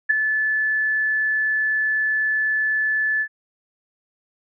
sine tone with ADSR envelope, 1736 Hz, A6, 24 cents flat, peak -10 dBFS, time 0.09-3.28 s, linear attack 17 ms, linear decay 5 ms, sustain -8 dB, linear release 71 ms, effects none

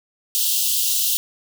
white high-pass noise, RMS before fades -20 dBFS, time 0.35-1.17 s, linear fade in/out 0 ms, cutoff 2800 Hz, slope 96 dB/octave, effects none

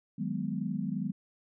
sine chord, G# minor seventh, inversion second, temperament equal, 155.56 / 185 / 207.7 / 246.9 Hz, D#3 / F#3 / G#3 / B3, 0 / 0 / 0 / 0 cents, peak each -38 / -35 / -35 / -37 dBFS, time 0.18-1.12 s, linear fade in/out 10 ms, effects none

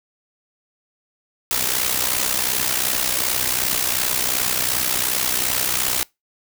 white noise with amplitude modulation, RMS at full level -18 dBFS, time 1.51-6.03 s, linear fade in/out 0 ms, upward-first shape sine, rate 62.7 Hz, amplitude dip 70%, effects noise-tail reverb RT60 0.2 s tail -24 dB re dry

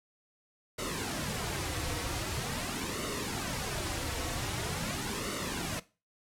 pink noise with flanger, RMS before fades -35 dBFS, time 0.78-5.8 s, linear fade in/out 10 ms, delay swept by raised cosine 1.2 to 5 ms, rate 0.44 Hz, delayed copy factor -0.65, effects noise-tail reverb RT60 0.3 s tail -18 dB re dry + low-pass 11000 Hz 12 dB/octave

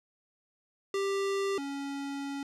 square tone pair in turn, 393.9 / 279.1 Hz, G4 / C#4, +8 / +12 cents, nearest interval tritone, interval 596 cents, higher first, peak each -29 / -35 dBFS, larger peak first, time 0.94-1.58 / 1.58-2.43 s, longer second, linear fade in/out 2 ms, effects low-pass 8000 Hz 12 dB/octave

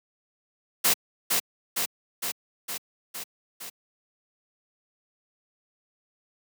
white noise with echo, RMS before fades -21 dBFS, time 0.84-0.94 s, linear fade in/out 10 ms, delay 460 ms, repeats 6, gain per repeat -3 dB, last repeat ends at 3.7 s, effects high-pass 200 Hz 12 dB/octave

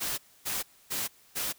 white noise bursts, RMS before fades -32 dBFS, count 4, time 0-1.53 s, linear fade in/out 20 ms, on 180 ms, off 270 ms, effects white hiss -60 dBFS RMS until 1.58 s

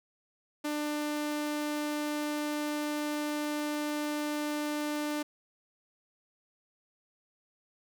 sawtooth tone, 297.8 Hz, D4, 24 cents sharp, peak -27 dBFS, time 0.64-5.23 s, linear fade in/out 10 ms, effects none

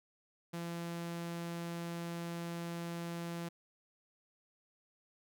sawtooth tone, 170 Hz, F3, 46 cents flat, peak -35 dBFS, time 0.53-3.49 s, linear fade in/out 10 ms, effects none

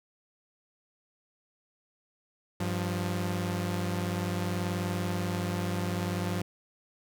sawtooth tone pair together, 98.43 / 176.3 Hz, G2 / F3, +8 / +17 cents, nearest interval minor seventh, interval 1009 cents, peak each -28 dBFS, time 2.6-6.42 s, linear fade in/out 5 ms, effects none

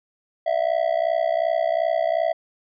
triangle tone with amplitude modulation, 659.3 Hz, E5, in tune, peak -13 dBFS, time 0.46-2.33 s, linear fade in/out 10 ms, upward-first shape sine, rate 62.7 Hz, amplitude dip 95%, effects resampled to 11025 Hz

